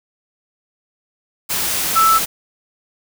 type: tone in noise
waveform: sine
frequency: 1318.5 Hz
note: E6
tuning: in tune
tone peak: -10 dBFS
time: 1.95-2.19 s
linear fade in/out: 20 ms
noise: white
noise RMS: -20 dBFS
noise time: 1.49-2.26 s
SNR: +7 dB
effects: none